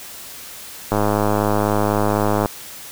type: click train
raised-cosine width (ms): 1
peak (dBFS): -4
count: 161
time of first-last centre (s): 0.92-2.458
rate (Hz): 104
effects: white hiss -36 dBFS RMS until 2.91 s